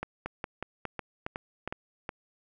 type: two click trains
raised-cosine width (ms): 0.5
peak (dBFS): -19 / -18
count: 6 / 5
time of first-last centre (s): 0.26-2.092 / 0.03-1.676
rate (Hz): 2.73 / 2.43
effects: none